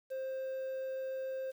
triangle tone with quantisation, 527 Hz, C5, 12 cents sharp, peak -34 dBFS, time 0.1-1.52 s, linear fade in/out 20 ms, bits 10, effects none

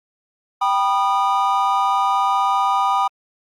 triangle chord, G augmented, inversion none, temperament just, 784 / 980 / 1225 Hz, G5 / B5 / D#6, 0 / -14 / -27 cents, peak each -18 dBFS, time 0.61-3.08 s, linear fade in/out 10 ms, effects Opus 48 kbps

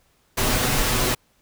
pink noise with comb filter, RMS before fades -21 dBFS, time 0.37-1.15 s, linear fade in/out 10 ms, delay 8 ms, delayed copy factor +0.5, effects pink hiss -63 dBFS RMS until 1.41 s

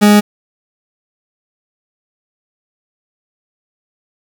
40% pulse tone, 207.7 Hz, G#3, in tune, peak -4 dBFS, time 0.01-0.21 s, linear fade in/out 20 ms, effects 7-bit

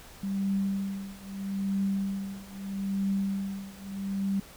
sine tone with tremolo, 196 Hz, G3, in tune, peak -24 dBFS, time 0.23-4.4 s, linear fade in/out 5 ms, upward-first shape triangle, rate 0.78 Hz, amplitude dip 95%, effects pink hiss -50 dBFS RMS until 4.56 s

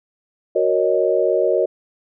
sine chord, D# minor seventh, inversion first, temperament equal, 370 / 466.2 / 554.4 / 622.3 Hz, F#4 / A#4 / C#5 / D#5, 0 / 0 / 0 / 0 cents, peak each -20 dBFS, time 0.55-1.66 s, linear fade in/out 10 ms, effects none

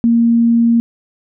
sine tone, 232.8 Hz, A#3, 2 cents flat, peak -8 dBFS, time 0.04-0.8 s, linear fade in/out 0 ms, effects none

